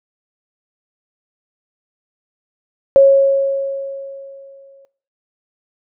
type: tone with exponential decay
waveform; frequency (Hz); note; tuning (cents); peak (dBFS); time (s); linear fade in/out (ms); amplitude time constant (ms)
sine; 548; C#5; -20; -3; 2.96-4.85; 0; 410
effects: noise-tail reverb RT60 0.5 s tail -20 dB re dry